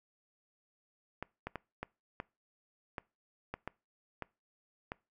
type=clicks; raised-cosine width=0.5 ms; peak=-23 dBFS; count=10; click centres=1.226 / 1.47 / 1.557 / 1.83 / 2.201 / 2.982 / 3.54 / 3.676 / 4.223 / 4.919 s; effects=noise-tail reverb RT60 0.3 s tail -24 dB re dry